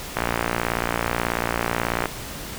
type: click train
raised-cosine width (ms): 0.5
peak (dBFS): -6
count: 111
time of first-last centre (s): 0.17-2.057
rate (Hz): 58.3
effects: pink hiss -34 dBFS RMS until 2.58 s